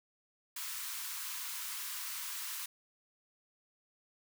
white high-pass noise, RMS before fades -41 dBFS, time 0.56-2.66 s, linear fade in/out 5 ms, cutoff 920 Hz, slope 96 dB/octave, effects none

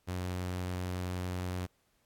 sawtooth tone, 90.7 Hz, F#2, 34 cents flat, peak -30 dBFS, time 0.07-1.67 s, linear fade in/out 20 ms, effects pink hiss -74 dBFS RMS until 2.05 s + AAC 64 kbps

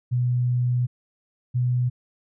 sine tone pair in turn, 123.47 / 124.04 Hz, B2 / B2, 0 / +8 cents, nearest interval unison, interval 8 cents, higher second, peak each -19 dBFS, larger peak neither, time 0.11-0.87 / 1.54-1.9 s, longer first, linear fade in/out 20 ms, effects none

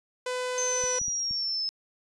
sawtooth tone, 502 Hz, B4, 28 cents sharp, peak -25 dBFS, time 0.26-0.99 s, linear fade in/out 5 ms
sine exponential sweep, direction down, 6272 to 5190 Hz, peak -27 dBFS, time 0.58-1.69 s, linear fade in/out 0 ms
clicks, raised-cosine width 5 ms, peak -32 dBFS, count 4, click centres 0.839 / 1.015 / 1.082 / 1.31 s
effects resampled to 22050 Hz

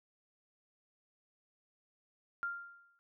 sine tone with exponential decay, 1394 Hz, F6, 4 cents flat, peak -32 dBFS, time 2.43-2.99 s, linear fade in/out 0 ms, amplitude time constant 120 ms, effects none

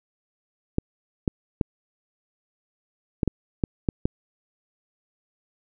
clicks, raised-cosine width 3 ms, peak -8 dBFS, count 8, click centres 0.784 / 1.278 / 1.612 / 3.232 / 3.277 / 3.638 / 3.888 / 4.055 s, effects none

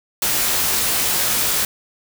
white noise with comb filter, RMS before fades -19 dBFS, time 0.22-1.65 s, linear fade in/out 2 ms, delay 17 ms, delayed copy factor -0.5, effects none

